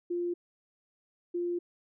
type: tone bursts at uneven times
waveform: sine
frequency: 349.2 Hz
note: F4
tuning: in tune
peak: -29 dBFS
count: 2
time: 0.1-0.34 / 1.34-1.59 s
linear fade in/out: 10 ms
effects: none